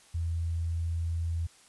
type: tone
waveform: sine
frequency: 83.4 Hz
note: E2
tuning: 21 cents sharp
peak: -28 dBFS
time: 0.14-1.47 s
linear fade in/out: 10 ms
effects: white hiss -58 dBFS RMS until 1.68 s + resampled to 24000 Hz